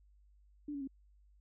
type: tone with pitch steps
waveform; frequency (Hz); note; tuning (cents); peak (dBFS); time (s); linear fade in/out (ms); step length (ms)
sine; 293.7 / 281.7 / 270.3; D4 / C#4 / C#4; 0 / +28 / -44; -38; 0.68-0.875; 5; 65
effects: added 50 Hz sine -62 dBFS peak until 1.4 s